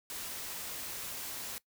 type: noise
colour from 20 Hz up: white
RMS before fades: -41 dBFS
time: 0.1-1.58 s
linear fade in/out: 0 ms
effects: noise-tail reverb RT60 0.1 s tail -20 dB re dry